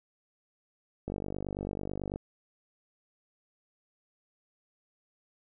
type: click train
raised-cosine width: 2 ms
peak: -22 dBFS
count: 54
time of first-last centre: 1.08-2.159 s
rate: 49.1 Hz
effects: none